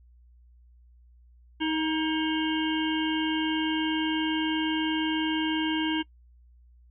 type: harmonic tone with a mistuned harmonic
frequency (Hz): 314.3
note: D#4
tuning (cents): +18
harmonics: 1 / 3 / 5 / 7 / 9 / 10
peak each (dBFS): -26 / -34 / -36 / -38 / -35 / -36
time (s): 1.6-6.03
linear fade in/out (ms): 20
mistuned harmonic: 5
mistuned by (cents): +37
effects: noise-tail reverb RT60 0.1 s tail -23 dB re dry + added 60 Hz sine -53 dBFS peak until 6.9 s